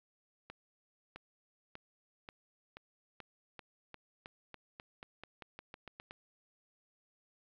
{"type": "accelerating click train", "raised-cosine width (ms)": 0.3, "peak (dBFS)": -30, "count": 19, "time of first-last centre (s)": [0.5, 6.109], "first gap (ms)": 660, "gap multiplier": 0.9, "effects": ["low-pass 4000 Hz 12 dB/octave", "11-bit"]}